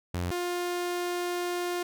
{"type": "tone pair in turn", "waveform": "sawtooth", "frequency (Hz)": [88.3, 353.2], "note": ["F2", "F4"], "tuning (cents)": [20, 20], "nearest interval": "2 octaves", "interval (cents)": 2400, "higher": "second", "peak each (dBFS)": -25, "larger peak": "neither", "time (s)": [[0.14, 0.31], [0.31, 1.83]], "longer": "second", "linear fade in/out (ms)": 5, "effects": []}